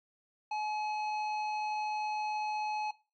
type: tone with hard clipping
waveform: sine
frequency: 850 Hz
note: G#5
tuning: 40 cents sharp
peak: -34 dBFS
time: 0.51-2.91 s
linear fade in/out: 5 ms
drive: 10 dB
effects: noise-tail reverb RT60 0.3 s tail -18 dB re dry + MP3 32 kbps